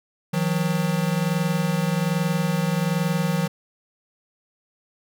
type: tone pair together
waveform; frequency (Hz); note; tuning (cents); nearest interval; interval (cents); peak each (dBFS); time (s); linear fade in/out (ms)
square; 159.18 / 180.4; D#3 / F#3; +40 / -44; major second; 216; -24; 0.33-3.48; 10
effects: none